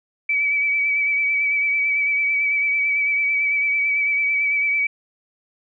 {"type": "tone with vibrato", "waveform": "sine", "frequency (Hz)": 2292, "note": "D7", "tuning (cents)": -43, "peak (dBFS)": -17, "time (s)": [0.29, 4.87], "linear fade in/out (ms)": 5, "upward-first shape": "sine", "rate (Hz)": 9, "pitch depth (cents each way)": 28, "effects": []}